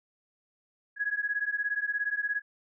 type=beating tone pair; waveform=sine; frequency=1661.2 / 1678.2 Hz; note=G#6 / G#6; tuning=0 / +18 cents; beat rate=17 Hz; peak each=-31 dBFS; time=0.96-2.42 s; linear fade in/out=50 ms; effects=none